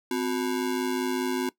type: ring-modulated tone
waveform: square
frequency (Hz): 311.1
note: D#4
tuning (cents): 0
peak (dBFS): -23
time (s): 0.11-1.49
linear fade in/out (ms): 0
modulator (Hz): 52.5
effects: noise-tail reverb RT60 0.1 s tail -19 dB re dry